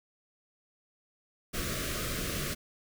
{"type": "band-stop noise", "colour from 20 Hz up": "pink", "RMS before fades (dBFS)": -34, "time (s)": [1.53, 2.55], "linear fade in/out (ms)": 20, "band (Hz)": [680, 1100], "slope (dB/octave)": 96, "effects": []}